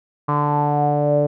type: tone with low-pass filter sweep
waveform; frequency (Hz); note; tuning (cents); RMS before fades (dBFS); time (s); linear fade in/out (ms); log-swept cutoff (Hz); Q
sawtooth; 146.83; D3; 0; -18; 0.28-1.27; 10; 1100 to 540; 8.5
effects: none

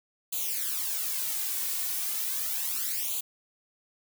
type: noise with flanger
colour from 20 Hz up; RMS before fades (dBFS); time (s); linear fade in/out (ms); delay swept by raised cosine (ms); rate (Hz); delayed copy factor
blue; -31; 0.32-3.21; 10; 0.28 to 2.78; 0.35; +0.9
effects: none

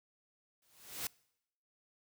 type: noise with exponential growth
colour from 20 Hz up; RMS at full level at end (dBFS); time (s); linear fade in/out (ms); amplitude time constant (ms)
white; -36; 0.62-1.07; 2; 97
effects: noise-tail reverb RT60 0.8 s tail -25 dB re dry

